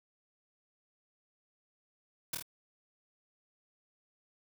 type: noise with echo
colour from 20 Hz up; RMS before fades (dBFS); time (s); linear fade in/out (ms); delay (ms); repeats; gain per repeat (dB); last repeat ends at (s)
white; -34; 2.33-2.35; 5; 25; 3; -3; 2.425
effects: none